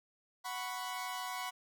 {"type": "chord", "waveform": "sawtooth", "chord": "F# suspended fourth", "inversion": "none", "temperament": "equal", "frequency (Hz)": [740, 987.8, 1108.7], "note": ["F#5", "B5", "C#6"], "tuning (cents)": [0, 0, 0], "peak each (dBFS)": [-39, -38, -40], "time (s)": [0.44, 1.51], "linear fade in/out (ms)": 20, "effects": []}